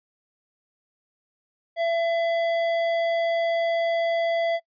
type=tone with tanh clipping; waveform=sine; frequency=671 Hz; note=E5; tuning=31 cents sharp; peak=-23 dBFS; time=1.76-4.6 s; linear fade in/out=50 ms; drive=13 dB; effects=noise-tail reverb RT60 0.1 s tail -23 dB re dry + resampled to 11025 Hz